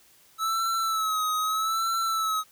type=tone with vibrato; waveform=square; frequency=1301 Hz; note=E6; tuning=23 cents flat; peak=-25 dBFS; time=0.38-2.44 s; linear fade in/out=50 ms; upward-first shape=sine; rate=0.8 Hz; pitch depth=57 cents each way; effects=white hiss -58 dBFS RMS until 2.51 s